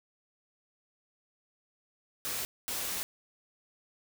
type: noise bursts at uneven times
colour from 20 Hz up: white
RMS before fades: -35 dBFS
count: 2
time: 2.25-2.45 / 2.68-3.03 s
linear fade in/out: 0 ms
effects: none